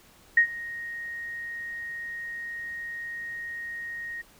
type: tone with ADSR envelope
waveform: sine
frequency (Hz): 1869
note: A#6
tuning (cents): +4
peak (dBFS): -13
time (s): 0.37-4.22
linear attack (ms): 5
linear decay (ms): 89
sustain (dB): -20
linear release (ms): 11
effects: pink hiss -56 dBFS RMS until 4.39 s